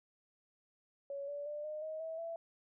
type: tone with pitch steps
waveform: sine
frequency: 560 / 576.4 / 593.3 / 610.7 / 628.6 / 647 / 666 Hz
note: C#5 / D5 / D5 / D#5 / D#5 / E5 / E5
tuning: +18 / -33 / +18 / -32 / +18 / -32 / +18 cents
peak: -39 dBFS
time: 1.1-2.36 s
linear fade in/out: 2 ms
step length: 180 ms
effects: none